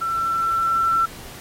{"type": "tone with level ramp", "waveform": "sine", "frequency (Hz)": 1344, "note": "E6", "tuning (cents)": 33, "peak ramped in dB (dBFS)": [-21, -15], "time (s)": [0.01, 1.06], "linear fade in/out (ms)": 10, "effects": ["pink hiss -40 dBFS RMS until 1.4 s", "AAC 48 kbps"]}